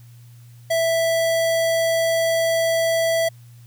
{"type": "tone", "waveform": "square", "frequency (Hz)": 659.3, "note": "E5", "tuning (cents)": 0, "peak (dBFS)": -18, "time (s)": [0.7, 3.29], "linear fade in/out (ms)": 10, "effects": ["added 119 Hz sine -42 dBFS peak until 3.66 s", "white hiss -57 dBFS RMS until 3.66 s"]}